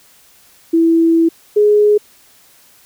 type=tone pair in turn; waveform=sine; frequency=330 / 417.7 Hz; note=E4 / G#4; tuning=+2 / +10 cents; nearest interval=major third; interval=408 cents; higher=second; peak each=-8 / -7 dBFS; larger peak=second; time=0.73-1.29 / 1.56-1.98 s; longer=first; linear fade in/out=10 ms; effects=white hiss -48 dBFS RMS until 2.85 s